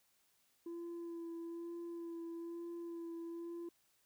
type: tone with vibrato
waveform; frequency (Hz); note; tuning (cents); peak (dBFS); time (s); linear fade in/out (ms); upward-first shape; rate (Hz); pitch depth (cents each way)
sine; 337.9; E4; +43; -40; 0.66-3.69; 5; sine; 1.1; 18
effects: tanh soft clip ceiling -42 dBFS + white hiss -75 dBFS RMS until 4.05 s